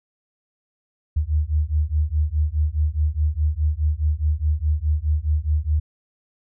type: beating tone pair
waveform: sine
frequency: 73.9 / 78.7 Hz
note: D2 / D#2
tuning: +11 / +20 cents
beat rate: 4.8 Hz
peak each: -21 dBFS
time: 1.16-5.8 s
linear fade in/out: 10 ms
effects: none